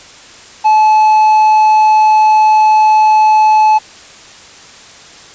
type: tone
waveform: triangle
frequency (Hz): 862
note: A5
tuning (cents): -36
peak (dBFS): -3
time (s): 0.64-3.79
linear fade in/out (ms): 20
effects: white hiss -36 dBFS RMS until 5.34 s + resampled to 16000 Hz